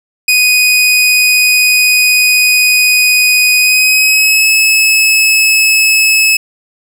sawtooth tone with pitch glide, 2489 to 2590 Hz, D#7 to E7, 0 to -31 cents, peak -3 dBFS, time 0.28-6.37 s, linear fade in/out 5 ms, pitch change +69 cents, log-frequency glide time 3.58-4.47 s, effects none

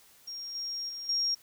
sine tone with level steps, 5580 Hz, F8, 2 cents flat, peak -37 / -33 / -37 / -26 dBFS, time 0.27-1.35 s, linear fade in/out 10 ms, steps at 0.55 / 0.89 / 1.09 s, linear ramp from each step 2 ms, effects white hiss -59 dBFS RMS until 1.42 s

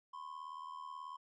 triangle ring-modulated tone, 1043 Hz, C6, 6 cents flat, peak -40 dBFS, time 0.13-1.17 s, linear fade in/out 10 ms, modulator 39.2 Hz, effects resampled to 22050 Hz

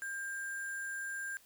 sine tone with sample-and-hold, 1598 Hz, G6, 33 cents sharp, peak -37 dBFS, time 0.02-1.37 s, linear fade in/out 0 ms, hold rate 8820 Hz, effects white hiss -63 dBFS RMS until 1.45 s

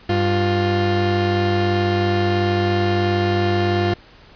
30% pulse tone pair together, 98.44 / 350.8 Hz, G2 / F4, +8 / +8 cents, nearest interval octave + minor seventh, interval 2200 cents, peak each -17 / -16 dBFS, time 0.09-3.94 s, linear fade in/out 5 ms, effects pink hiss -47 dBFS RMS until 4.35 s + resampled to 11025 Hz

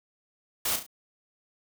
white noise with echo, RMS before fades -28 dBFS, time 0.65-0.76 s, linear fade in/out 5 ms, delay 35 ms, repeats 3, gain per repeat -7 dB, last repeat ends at 0.865 s, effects none

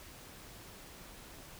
silence, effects pink hiss -52 dBFS RMS until 1.59 s

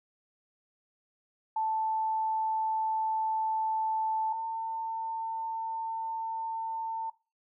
sine tone pair in turn, 880 / 898.5 Hz, A5 / A5, 0 / +36 cents, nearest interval unison, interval 36 cents, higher second, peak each -27 / -31 dBFS, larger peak first, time 1.56-4.33 / 4.33-7.1 s, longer neither, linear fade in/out 5 ms, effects noise-tail reverb RT60 0.3 s tail -20 dB re dry

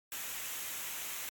white noise with comb filter, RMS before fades -40 dBFS, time 0.12-1.29 s, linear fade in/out 0 ms, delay 0.21 ms, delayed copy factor -0.5, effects MP3 96 kbps

